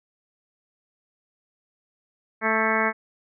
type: harmonic tone with a mistuned harmonic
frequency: 220 Hz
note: A3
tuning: in tune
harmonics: 1 / 2 / 3 / 4 / 5 / 6 / 7 / 8 / 9 / 10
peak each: -29 / -29 / -29 / -29 / -29 / -29 / -29 / -29 / -29 / -29 dBFS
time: 2.41-2.93 s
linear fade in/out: 50 ms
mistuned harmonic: 7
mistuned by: +49 cents
effects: none